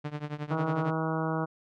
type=tone with tremolo; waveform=sawtooth; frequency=148.7 Hz; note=D3; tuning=22 cents sharp; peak=-26 dBFS; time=0.04-0.91 s; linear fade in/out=10 ms; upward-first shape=triangle; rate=11 Hz; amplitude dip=95%
type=harmonic tone; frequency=160 Hz; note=D#3; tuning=49 cents sharp; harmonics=1 / 2 / 3 / 4 / 5 / 6 / 7 / 8 / 9; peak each=-31 / -34 / -36 / -37 / -38 / -39 / -39 / -40 / -41 dBFS; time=0.5-1.46 s; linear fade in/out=20 ms
effects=low-pass 3000 Hz 12 dB/octave